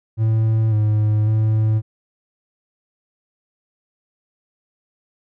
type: tone with pitch steps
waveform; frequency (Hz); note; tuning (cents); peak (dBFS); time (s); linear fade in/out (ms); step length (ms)
triangle; 110.9 / 106.8 / 109.1; A2 / G#2 / A2; +14 / +49 / -14; -12; 0.17-1.82; 50; 550
effects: none